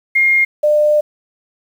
sine tone pair in turn, 2130 / 599.2 Hz, C7 / D5, +30 / +35 cents, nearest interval octave + minor seventh, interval 2195 cents, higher first, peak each -9 dBFS, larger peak neither, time 0.15-0.45 / 0.63-1.01 s, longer second, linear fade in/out 10 ms, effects 7-bit

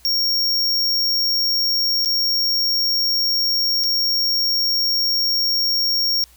square tone with dropouts, 5540 Hz, F8, 15 cents flat, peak -17 dBFS, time 0.05-6.24 s, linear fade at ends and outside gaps 0 ms, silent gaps 2.049-2.058 / 3.838-3.842 s, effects added 60 Hz sine -51 dBFS peak until 6.36 s + white hiss -52 dBFS RMS until 6.36 s

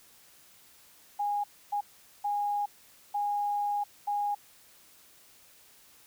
sine tone bursts at uneven times, 821 Hz, G#5, 20 cents flat, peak -27 dBFS, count 5, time 1.19-1.44 / 1.72-1.81 / 2.24-2.66 / 3.14-3.84 / 4.07-4.35 s, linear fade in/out 10 ms, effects white hiss -58 dBFS RMS until 6.06 s

